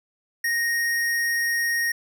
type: tone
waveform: square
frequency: 1864.7 Hz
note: A#6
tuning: in tune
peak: -22 dBFS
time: 0.44-1.92 s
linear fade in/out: 5 ms
effects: none